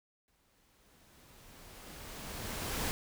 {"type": "noise with exponential growth", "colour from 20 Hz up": "pink", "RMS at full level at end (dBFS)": -34, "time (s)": [0.28, 2.91], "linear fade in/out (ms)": 0, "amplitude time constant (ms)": 570, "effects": []}